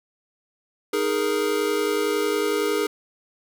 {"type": "chord", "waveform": "square", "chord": "D# suspended fourth", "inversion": "none", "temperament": "equal", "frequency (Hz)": [311.1, 415.3, 466.2], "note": ["D#4", "G#4", "A#4"], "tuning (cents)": [0, 0, 0], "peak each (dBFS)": [-29, -24, -27], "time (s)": [0.93, 2.87], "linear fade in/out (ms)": 5, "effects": []}